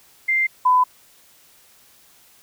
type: tone pair in turn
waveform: sine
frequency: 2093 / 1003.6 Hz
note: C7 / B5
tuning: 0 / +28 cents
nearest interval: octave + minor second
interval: 1272 cents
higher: first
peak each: -16 / -12 dBFS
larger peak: second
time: 0.28-0.47 / 0.65-0.84 s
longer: neither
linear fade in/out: 10 ms
effects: white hiss -53 dBFS RMS until 2.42 s